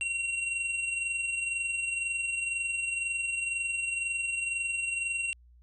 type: tone with amplitude modulation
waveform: square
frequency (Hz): 2743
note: F7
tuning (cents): -32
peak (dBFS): -28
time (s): 0.01-5.33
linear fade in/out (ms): 0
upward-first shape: sine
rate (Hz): 22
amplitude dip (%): 45
effects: added 60 Hz sine -54 dBFS peak until 5.62 s + resampled to 24000 Hz